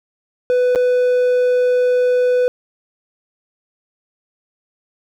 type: tone with dropouts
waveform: triangle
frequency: 497.5 Hz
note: B4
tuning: 13 cents sharp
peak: -10 dBFS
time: 0.5-2.48 s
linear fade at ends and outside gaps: 0 ms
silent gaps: 0.75-0.758 s
effects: none